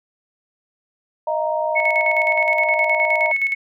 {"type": "chord", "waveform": "sine", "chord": "Eb suspended second", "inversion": "none", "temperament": "equal with one note detuned", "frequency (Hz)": [622.3, 681.3, 932.3], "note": ["Eb5", "F5", "Bb5"], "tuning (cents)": [0, -43, 0], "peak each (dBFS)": [-21, -26, -23], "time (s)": [1.27, 3.32], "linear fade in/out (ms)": 5}
{"type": "tone with tremolo", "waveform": "sine", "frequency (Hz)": 2200, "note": "C#7", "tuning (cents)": -14, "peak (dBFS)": -15, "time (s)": [1.75, 3.55], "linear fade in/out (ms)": 20, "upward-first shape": "square", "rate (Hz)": 9.6, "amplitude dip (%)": 55}
{"effects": []}